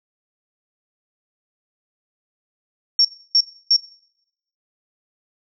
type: tone bursts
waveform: sine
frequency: 5490 Hz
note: F8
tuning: 31 cents flat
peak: -11 dBFS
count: 3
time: 2.99-3.764 s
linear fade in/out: 2 ms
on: 58 ms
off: 300 ms
effects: noise-tail reverb RT60 0.8 s tail -23 dB re dry